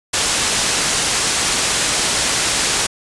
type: low-pass noise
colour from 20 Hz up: white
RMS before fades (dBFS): -18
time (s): 0.13-2.87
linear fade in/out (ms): 10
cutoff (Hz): 9100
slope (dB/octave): 24
effects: resampled to 24000 Hz